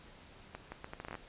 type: accelerating click train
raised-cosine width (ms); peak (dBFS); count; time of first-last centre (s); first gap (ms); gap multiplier
0.5; -27; 11; 0.55-1.153; 170; 0.73
effects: pink hiss -56 dBFS RMS until 1.28 s + resampled to 8000 Hz